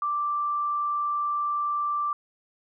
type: tone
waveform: sine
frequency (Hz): 1174.7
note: D6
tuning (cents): 0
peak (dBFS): -24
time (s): 0.02-2.13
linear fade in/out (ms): 2
effects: none